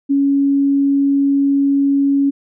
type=tone; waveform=sine; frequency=278.6 Hz; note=C#4; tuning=9 cents sharp; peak=-11 dBFS; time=0.09-2.31 s; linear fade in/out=20 ms; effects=none